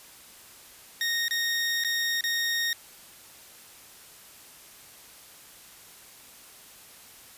20% pulse tone with dropouts, 1858 Hz, A#6, 6 cents flat, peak -20 dBFS, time 1.01-2.73 s, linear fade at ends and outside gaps 1 ms, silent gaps 1.282-1.309 / 1.838-1.847 / 2.209-2.239 s, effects white hiss -50 dBFS RMS until 7.37 s + resampled to 32000 Hz

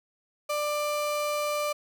35% pulse tone pair together, 592.5 / 1185 Hz, D5 / D6, +15 / +15 cents, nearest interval octave, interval 1200 cents, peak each -26 / -35 dBFS, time 0.49-1.73 s, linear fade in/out 10 ms, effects none

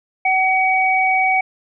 sine tone pair together, 755 / 2262 Hz, F#5 / C#7, +35 / +34 cents, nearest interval octave + perfect fifth, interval 1899 cents, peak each -16 dBFS, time 0.25-1.41 s, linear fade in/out 5 ms, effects none

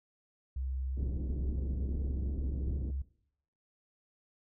sine tone with pitch glide, 65.41 to 67.52 Hz, C2 to C#2, 0 to -45 cents, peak -33 dBFS, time 0.56-3.02 s, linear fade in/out 5 ms, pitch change +55 cents, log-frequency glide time 0.92-2.03 s
pink low-pass noise, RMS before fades -40 dBFS, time 0.96-2.92 s, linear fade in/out 20 ms, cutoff 350 Hz, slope 24 dB/octave
effects noise-tail reverb RT60 0.7 s tail -18 dB re dry

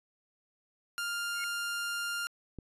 sawtooth tone, 1400 Hz, F6, 4 cents sharp, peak -29 dBFS, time 0.98-2.27 s, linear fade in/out 0 ms
sine tone with exponential growth, 2185 Hz, C#7, 26 cents flat, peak -35 dBFS, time 1.32-1.44 s, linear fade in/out 0 ms, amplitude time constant 26 ms
click, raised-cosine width 3 ms, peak -29 dBFS, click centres 2.587 s
effects resampled to 32000 Hz

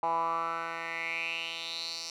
10% pulse tone with band-pass filter sweep, 165.9 Hz, E3, 11 cents sharp, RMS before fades -34 dBFS, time 0.03-2.1 s, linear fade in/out 2 ms, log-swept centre 890 to 5200 Hz, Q 5.6, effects none

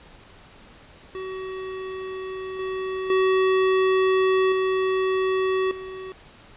square tone with level steps, 377.4 Hz, F#4, 34 cents sharp, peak -31 / -27 / -18 / -21 / -34 dBFS, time 1.15-6.12 s, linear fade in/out 0 ms, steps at 2.59 / 3.1 / 4.52 / 5.71 s, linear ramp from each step 2 ms, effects pink hiss -49 dBFS RMS until 6.56 s + resampled to 8000 Hz

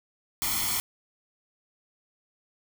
white noise with comb filter, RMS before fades -28 dBFS, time 0.42-0.8 s, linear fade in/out 0 ms, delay 0.92 ms, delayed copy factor +0.9, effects none

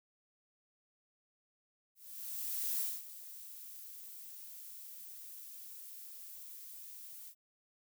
violet noise with ADSR envelope, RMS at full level -35 dBFS, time 1.95-7.35 s, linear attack 850 ms, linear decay 220 ms, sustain -15 dB, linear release 68 ms, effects none

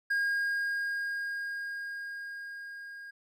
triangle tone with level ramp, 1625 Hz, G#6, 38 cents flat, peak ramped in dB -24 to -41 dBFS, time 0.1-3.11 s, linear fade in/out 10 ms, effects none

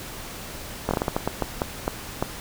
slowing click train, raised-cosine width 1 ms, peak -8 dBFS, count 12, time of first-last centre 0.89-2.225 s, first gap 20 ms, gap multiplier 1.33, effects pink hiss -37 dBFS RMS until 2.4 s

